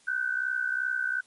sine tone pair together, 1480 / 1542.7 Hz, F#6 / G6, 0 / -28 cents, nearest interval minor second, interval 72 cents, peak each -29 / -29 dBFS, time 0.07-1.21 s, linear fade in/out 10 ms, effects white hiss -61 dBFS RMS until 1.26 s + MP3 48 kbps

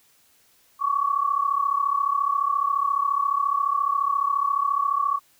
sine tone pair together, 1108 / 1142.4 Hz, C#6 / D6, -1 / -48 cents, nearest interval minor second, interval 53 cents, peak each -23 dBFS, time 0.79-5.2 s, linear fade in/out 50 ms, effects white hiss -60 dBFS RMS until 5.39 s

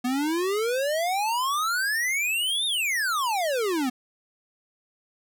square exponential two-way sweep, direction up then down, 242.3 to 3729 to 242.3 Hz, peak -24 dBFS, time 0.04-3.9 s, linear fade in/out 10 ms, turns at 2.66 s, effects none

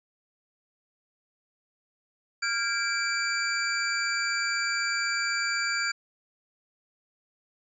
sine tone cluster, 1394 / 1622 / 2324 / 4656 / 7060 Hz, F6 / G#6 / D7 / D8 / A8, -4 / -41 / -19 / -16 / +5 cents, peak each -31 / -31 / -32 / -32 / -37 dBFS, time 2.42-5.92 s, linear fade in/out 10 ms, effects none

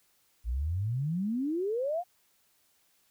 sine exponential sweep, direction up, 54.1 to 740 Hz, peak -28 dBFS, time 0.44-2.04 s, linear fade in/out 50 ms, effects white hiss -69 dBFS RMS until 3.1 s

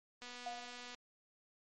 click train, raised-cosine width 0.2 ms, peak -33 dBFS, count 179, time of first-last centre 0.22-0.947 s, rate 245 Hz
sine tone with exponential decay, 716 Hz, F5, 43 cents sharp, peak -38 dBFS, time 0.46-0.91 s, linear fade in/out 5 ms, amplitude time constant 96 ms
effects MP3 48 kbps

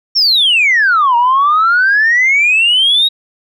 sine exponential two-way sweep, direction down then up, 5588 to 932.3 to 3829 Hz, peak -6 dBFS, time 0.15-3.09 s, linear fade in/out 20 ms, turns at 1.16 s, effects tanh soft clip ceiling -4 dBFS

